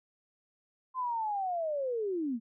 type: linear sweep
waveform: sine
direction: down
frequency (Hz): 1043 to 215.1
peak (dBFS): -30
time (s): 0.94-2.4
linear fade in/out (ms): 50
effects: none